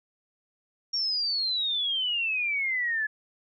sine exponential sweep, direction down, 5600 to 1700 Hz, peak -25 dBFS, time 0.93-3.07 s, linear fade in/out 10 ms, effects none

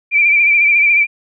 sine tone with vibrato, 2349 Hz, D7, in tune, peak -8 dBFS, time 0.11-1.07 s, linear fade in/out 50 ms, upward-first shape sine, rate 14 Hz, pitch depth 47 cents each way, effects none

